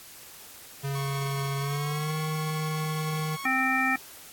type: tone with pitch glide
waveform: square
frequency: 138.59 to 155.56 Hz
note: C#3 to D#3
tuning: 0 to 0 cents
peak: -29 dBFS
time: 0.83-3.37 s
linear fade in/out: 20 ms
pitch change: +200 cents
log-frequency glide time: 1.58-2.14 s
type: tone with vibrato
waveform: sawtooth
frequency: 1101 Hz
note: C#6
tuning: 12 cents flat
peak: -32 dBFS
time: 0.95-3.46 s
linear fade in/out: 5 ms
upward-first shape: triangle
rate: 20 Hz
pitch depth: 11 cents each way
type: harmonic tone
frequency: 261.5 Hz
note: C4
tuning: 1 cent flat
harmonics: 1 / 3 / 5 / 7 / 9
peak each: -30 / -30 / -30 / -27 / -28 dBFS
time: 3.45-3.96 s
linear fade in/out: 5 ms
effects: white hiss -47 dBFS RMS until 4.32 s + AAC 64 kbps